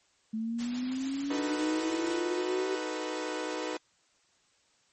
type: linear sweep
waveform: sine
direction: up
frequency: 217.8 to 383.5 Hz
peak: -30 dBFS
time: 0.33-2.76 s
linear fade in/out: 10 ms
type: noise with tremolo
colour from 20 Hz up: white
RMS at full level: -41 dBFS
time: 0.58-2.21 s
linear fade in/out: 20 ms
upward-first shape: sine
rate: 6.8 Hz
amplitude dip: 30%
type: chord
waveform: sawtooth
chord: B dominant seventh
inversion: first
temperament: equal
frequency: 311.1 / 370 / 440 / 493.9 Hz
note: D#4 / F#4 / A4 / B4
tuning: 0 / 0 / 0 / 0 cents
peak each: -33 / -36 / -37 / -33 dBFS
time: 1.3-3.77 s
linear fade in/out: 5 ms
effects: white hiss -68 dBFS RMS until 4.92 s + MP3 32 kbps